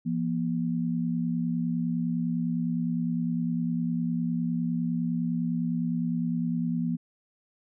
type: tone pair together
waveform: sine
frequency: 170.16 / 240 Hz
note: F3 / B3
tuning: -45 / -49 cents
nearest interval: tritone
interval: 596 cents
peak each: -28 dBFS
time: 0.05-6.97 s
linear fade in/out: 20 ms
effects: none